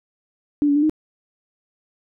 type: tone with pitch steps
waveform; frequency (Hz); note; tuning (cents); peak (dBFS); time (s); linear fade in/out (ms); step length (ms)
sine; 292.3 / 285.6 / 294.1 / 309.7; D4 / D4 / D4 / D#4; -8 / -48 / +3 / -8; -14; 0.62-0.896; 0; 69
effects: none